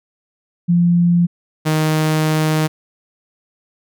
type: tone pair in turn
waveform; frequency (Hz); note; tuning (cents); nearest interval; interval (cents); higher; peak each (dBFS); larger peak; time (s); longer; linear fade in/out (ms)
sine / sawtooth; 173.3 / 155.93; F3 / D#3; -13 / +4; major second; 183; first; -10; neither; 0.68-1.27 / 1.65-2.68; second; 20
effects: none